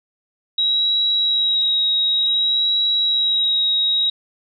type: tone with vibrato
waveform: sine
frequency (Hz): 3838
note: A#7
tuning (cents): +50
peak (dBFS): -15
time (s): 0.58-4.1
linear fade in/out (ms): 5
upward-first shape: sine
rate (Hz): 0.55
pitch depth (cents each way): 18
effects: none